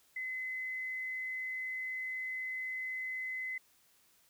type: tone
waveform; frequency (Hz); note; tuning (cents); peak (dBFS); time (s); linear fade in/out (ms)
sine; 2036; C7; -48; -36; 0.16-3.58; 5
effects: white hiss -68 dBFS RMS until 4.29 s